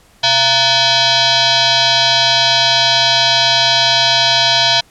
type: tone with frequency modulation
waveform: sine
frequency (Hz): 125.8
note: B2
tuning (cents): +32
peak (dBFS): -9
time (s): 0.23-4.81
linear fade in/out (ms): 10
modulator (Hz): 808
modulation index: 5.8
effects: pink hiss -49 dBFS RMS until 4.9 s + low-pass 12000 Hz 12 dB/octave